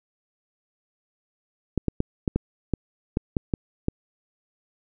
clicks, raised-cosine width 3 ms, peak -9 dBFS, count 10, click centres 1.777 / 1.883 / 2.004 / 2.278 / 2.36 / 2.737 / 3.171 / 3.368 / 3.538 / 3.884 s, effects none

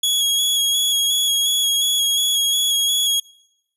sawtooth tone with vibrato, 3335 Hz, G#7, 7 cents sharp, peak -13 dBFS, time 0.03-3.2 s, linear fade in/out 5 ms, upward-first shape square, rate 2.8 Hz, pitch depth 16 cents each way, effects noise-tail reverb RT60 0.9 s tail -26 dB re dry + resampled to 32000 Hz

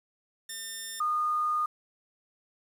5% pulse / sine tone pair in turn, 1800 / 1224.5 Hz, A6 / D#6, +39 / -28 cents, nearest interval perfect fifth, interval 667 cents, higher first, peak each -25 dBFS, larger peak neither, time 0.49-1 / 1-1.66 s, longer second, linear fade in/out 5 ms, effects resampled to 32000 Hz + 9-bit

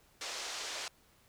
white band-pass noise, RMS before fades -41 dBFS, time 0.21-0.88 s, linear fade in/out 2 ms, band 390 to 6700 Hz, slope 24 dB/octave, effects pink hiss -66 dBFS RMS until 1.28 s

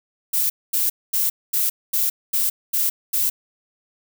violet noise bursts, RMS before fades -20 dBFS, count 8, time 0.33-3.3 s, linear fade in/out 10 ms, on 170 ms, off 230 ms, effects none

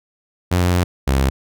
sawtooth tone pair in turn, 89.2 / 67.17 Hz, F2 / C2, +37 / +46 cents, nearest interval perfect fourth, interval 491 cents, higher first, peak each -10 dBFS, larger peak neither, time 0.51-0.84 / 1.07-1.3 s, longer first, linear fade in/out 10 ms, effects none

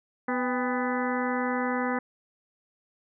harmonic tone with a mistuned harmonic, 249.2 Hz, B3, 16 cents sharp, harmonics 1 / 2 / 3 / 4 / 5 / 6 / 7 / 8, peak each -29 / -32 / -34 / -35 / -36 / -37 / -37 / -38 dBFS, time 0.28-1.99 s, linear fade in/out 5 ms, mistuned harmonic 3, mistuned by +89 cents, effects none

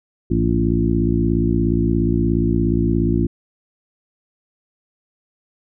harmonic tone with a mistuned harmonic, 57 Hz, A#1, 38 cents flat, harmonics 1 / 2 / 3 / 4 / 5 / 6, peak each -22 / -22 / -22 / -22 / -22 / -22 dBFS, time 0.3-3.27 s, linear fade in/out 10 ms, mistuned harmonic 2, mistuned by -76 cents, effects none

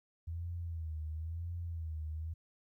sine tone with vibrato, 81.8 Hz, E2, 13 cents flat, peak -37 dBFS, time 0.27-2.34 s, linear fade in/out 10 ms, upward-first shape sine, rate 0.98 Hz, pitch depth 90 cents each way, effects 13-bit

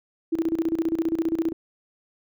sine tone with tremolo, 327.5 Hz, E4, 11 cents flat, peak -19 dBFS, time 0.32-1.53 s, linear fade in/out 10 ms, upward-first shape square, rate 15 Hz, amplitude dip 80%, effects none

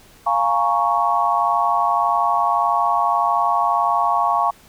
sine chord, Bb minor seventh, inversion second, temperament equal, 698.5 / 830.6 / 932.3 / 1108.7 Hz, F5 / Ab5 / Bb5 / Db6, 0 / 0 / 0 / 0 cents, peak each -21 / -22 / -22 / -19 dBFS, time 0.26-4.51 s, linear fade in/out 10 ms, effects pink hiss -49 dBFS RMS until 4.68 s

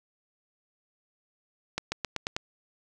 accelerating click train, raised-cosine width 0.2 ms, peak -12 dBFS, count 6, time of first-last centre 1.78-2.365 s, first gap 140 ms, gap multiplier 0.91, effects none

